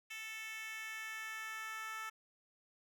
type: tone with high-pass filter sweep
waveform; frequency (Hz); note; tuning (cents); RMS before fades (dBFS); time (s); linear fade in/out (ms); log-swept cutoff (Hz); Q
10% pulse; 440; A4; 0; -45; 0.1-2.1; 10; 2400 to 1300; 2.3
effects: none